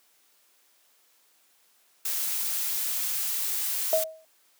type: noise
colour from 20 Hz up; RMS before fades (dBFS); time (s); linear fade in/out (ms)
blue; -29; 2.05-4.04; 5
type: tone with exponential decay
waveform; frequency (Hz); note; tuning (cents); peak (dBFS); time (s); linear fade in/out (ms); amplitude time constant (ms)
sine; 638; D#5; +43; -17; 3.93-4.25; 1; 68
effects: white hiss -64 dBFS RMS until 4.59 s + high-pass 300 Hz 12 dB/octave